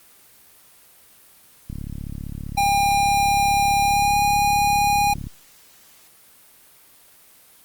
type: click train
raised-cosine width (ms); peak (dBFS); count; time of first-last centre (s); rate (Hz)
5; -19; 127; 1.7-5.269; 35.3
type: tone with pitch glide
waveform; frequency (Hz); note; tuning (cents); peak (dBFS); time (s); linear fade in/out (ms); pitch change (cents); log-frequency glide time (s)
square; 804 to 816.6; G5 to G#5; +44 to -29; -17; 2.57-5.14; 10; +27; 3.81-4.17
effects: white hiss -51 dBFS RMS until 7.64 s + Opus 32 kbps